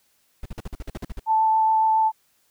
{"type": "noise bursts", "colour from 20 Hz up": "brown", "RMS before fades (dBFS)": -31, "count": 11, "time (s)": [0.43, 1.196], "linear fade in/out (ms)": 2, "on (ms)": 26, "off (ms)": 48}
{"type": "tone with vibrato", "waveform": "sine", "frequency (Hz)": 880, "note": "A5", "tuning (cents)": 0, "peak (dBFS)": -16, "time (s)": [1.26, 2.12], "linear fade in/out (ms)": 50, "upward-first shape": "triangle", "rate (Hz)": 7.2, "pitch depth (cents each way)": 10}
{"effects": ["white hiss -65 dBFS RMS until 2.5 s"]}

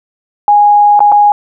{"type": "tone with dropouts", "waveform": "sine", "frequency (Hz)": 826, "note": "G#5", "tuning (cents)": -10, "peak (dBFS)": -3, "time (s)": [0.48, 1.32], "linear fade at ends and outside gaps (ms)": 1, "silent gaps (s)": [[0.993, 1.004], [1.118, 1.122]], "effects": []}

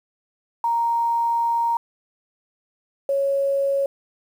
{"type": "tone pair in turn", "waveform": "sine", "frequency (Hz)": [932.3, 553.2], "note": ["A#5", "C#5"], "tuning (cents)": [0, -4], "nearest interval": "major sixth", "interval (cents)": 904, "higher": "first", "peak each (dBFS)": -18, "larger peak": "neither", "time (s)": [[0.64, 1.77], [3.09, 3.86]], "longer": "first", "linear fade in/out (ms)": 2, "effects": ["8-bit"]}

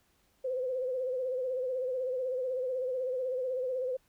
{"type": "tone with vibrato", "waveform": "sine", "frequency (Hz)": 511, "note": "C5", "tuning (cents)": -41, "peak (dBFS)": -30, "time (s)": [0.44, 3.97], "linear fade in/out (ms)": 10, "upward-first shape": "sine", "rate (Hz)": 16, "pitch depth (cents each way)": 60, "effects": ["pink hiss -70 dBFS RMS until 4.08 s"]}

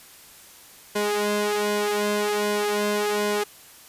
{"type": "tone with flanger", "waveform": "sawtooth", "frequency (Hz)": 207.7, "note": "G#3", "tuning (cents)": 0, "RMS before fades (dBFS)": -24, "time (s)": [0.95, 3.44], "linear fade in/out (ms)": 10, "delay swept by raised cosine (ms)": [2, 2.91], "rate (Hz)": 1.3, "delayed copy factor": 0.95, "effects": ["white hiss -48 dBFS RMS until 3.88 s", "resampled to 32000 Hz"]}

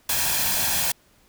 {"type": "noise with comb filter", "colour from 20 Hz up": "white", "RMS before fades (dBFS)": -23, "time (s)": [0.09, 0.92], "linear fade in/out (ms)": 5, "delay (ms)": 1.2, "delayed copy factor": 0.55, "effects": ["pink hiss -59 dBFS RMS until 1.28 s"]}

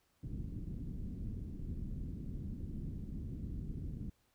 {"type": "low-pass noise", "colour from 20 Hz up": "pink", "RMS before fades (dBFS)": -42, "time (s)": [0.23, 4.1], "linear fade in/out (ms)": 5, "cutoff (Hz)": 270, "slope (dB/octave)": 24, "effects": ["pink hiss -75 dBFS RMS until 4.34 s"]}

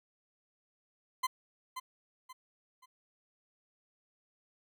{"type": "tone with echo", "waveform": "40% pulse", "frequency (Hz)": 1028, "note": "C6", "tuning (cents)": -31, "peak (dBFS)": -28, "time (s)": [1.23, 1.27], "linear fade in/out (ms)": 10, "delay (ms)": 530, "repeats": 3, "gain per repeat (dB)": -9, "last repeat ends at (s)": 2.86, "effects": []}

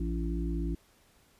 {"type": "harmonic tone with a mistuned harmonic", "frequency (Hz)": 56.5, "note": "A1", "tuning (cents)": 47, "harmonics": [1, 3, 5, 6], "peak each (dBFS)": [-31, -36, -38, -39], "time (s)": [0, 0.75], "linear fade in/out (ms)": 5, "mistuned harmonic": 1, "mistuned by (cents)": 19, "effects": ["pink hiss -64 dBFS RMS until 1.39 s", "resampled to 32000 Hz"]}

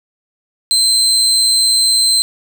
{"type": "tone", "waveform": "30% pulse", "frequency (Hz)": 4108, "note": "C8", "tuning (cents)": -33, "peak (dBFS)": -7, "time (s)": [0.71, 2.22], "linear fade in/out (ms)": 0, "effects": []}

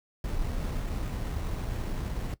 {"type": "noise with sample-and-hold", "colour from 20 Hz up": "brown", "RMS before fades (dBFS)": -32, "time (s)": [0.24, 2.34], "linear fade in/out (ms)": 2, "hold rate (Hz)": 4900, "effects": ["noise-tail reverb RT60 0.1 s tail -17 dB re dry"]}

